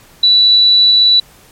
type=tone; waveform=sine; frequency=3951 Hz; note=B7; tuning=in tune; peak=-5 dBFS; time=0.23-1.2 s; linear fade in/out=5 ms; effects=pink hiss -44 dBFS RMS until 1.51 s + MP3 64 kbps